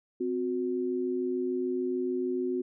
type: tone pair together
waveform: sine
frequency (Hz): 258 / 364.8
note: C4 / F#4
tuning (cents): -24 / -24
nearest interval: tritone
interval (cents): 600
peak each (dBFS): -32 / -29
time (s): 0.2-2.62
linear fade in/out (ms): 10
effects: none